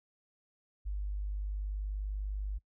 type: tone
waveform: sine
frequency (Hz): 50.2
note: G1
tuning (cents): +42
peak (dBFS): -33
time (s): 0.85-2.59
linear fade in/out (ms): 20
effects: noise-tail reverb RT60 0.1 s tail -24 dB re dry